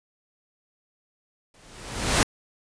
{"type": "noise with exponential growth", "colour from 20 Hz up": "pink", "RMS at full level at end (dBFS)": -17, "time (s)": [1.54, 2.23], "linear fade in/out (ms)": 1, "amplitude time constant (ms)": 150, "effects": ["resampled to 22050 Hz"]}